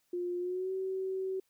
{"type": "tone with pitch glide", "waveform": "sine", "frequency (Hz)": [354, 379.4], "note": ["F4", "F#4"], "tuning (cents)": [23, 43], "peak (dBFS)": -32, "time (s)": [0.13, 1.4], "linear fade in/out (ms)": 5, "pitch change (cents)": 120, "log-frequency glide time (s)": [0.39, 0.72], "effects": ["white hiss -75 dBFS RMS until 1.49 s"]}